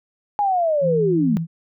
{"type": "linear sweep", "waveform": "sine", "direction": "down", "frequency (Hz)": [837, 196], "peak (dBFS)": -16, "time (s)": [0.39, 1.37], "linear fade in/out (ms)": 0}
{"type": "tone", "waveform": "sine", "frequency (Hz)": 164.81, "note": "E3", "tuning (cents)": 0, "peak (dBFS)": -21, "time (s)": [0.81, 1.47], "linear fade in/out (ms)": 50}
{"effects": []}